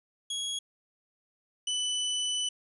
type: tone pair in turn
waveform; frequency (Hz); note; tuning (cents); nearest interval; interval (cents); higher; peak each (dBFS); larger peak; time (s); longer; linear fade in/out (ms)
sawtooth; 3322 / 2989; G#7 / F#7; 0 / +17; major second; 183; first; -28 / -25; second; 0.3-0.59 / 1.67-2.49; second; 5
effects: resampled to 24000 Hz + 11-bit